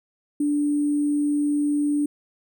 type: tone with sample-and-hold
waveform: sine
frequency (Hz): 292.5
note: D4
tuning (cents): -7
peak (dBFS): -19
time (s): 0.4-2.06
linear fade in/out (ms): 5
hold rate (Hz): 8820
effects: none